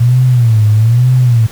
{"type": "tone with vibrato", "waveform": "sine", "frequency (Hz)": 116.54, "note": "A#2", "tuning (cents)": 0, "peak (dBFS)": -5, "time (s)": [0, 1.47], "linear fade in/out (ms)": 10, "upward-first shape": "sine", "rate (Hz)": 1.1, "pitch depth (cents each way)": 160, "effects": ["pink hiss -33 dBFS RMS until 1.51 s"]}